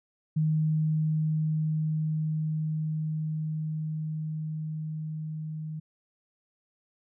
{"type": "tone with level ramp", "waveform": "sine", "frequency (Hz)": 155.8, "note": "D#3", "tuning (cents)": 3, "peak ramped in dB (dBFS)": [-22, -33], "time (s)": [0.36, 5.8], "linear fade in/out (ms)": 10, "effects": []}